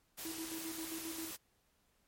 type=noise; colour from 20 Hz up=white; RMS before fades=-45 dBFS; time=0.17-1.37 s; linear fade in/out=20 ms
type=tone with tremolo; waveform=triangle; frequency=325 Hz; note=E4; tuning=24 cents flat; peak=-39 dBFS; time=0.25-1.31 s; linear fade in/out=2 ms; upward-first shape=square; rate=7.5 Hz; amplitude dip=60%
effects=pink hiss -75 dBFS RMS until 2.07 s + MP3 64 kbps